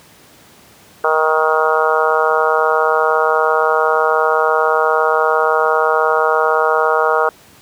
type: harmonic tone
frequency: 157.3 Hz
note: D#3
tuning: 19 cents sharp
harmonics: 3 / 4 / 5 / 6 / 7 / 8 / 9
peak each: -17 / -19 / -20 / -21 / -21 / -19 / -20 dBFS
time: 1.04-7.29 s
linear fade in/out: 2 ms
effects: pink hiss -45 dBFS RMS until 7.61 s + high-pass 100 Hz 12 dB/octave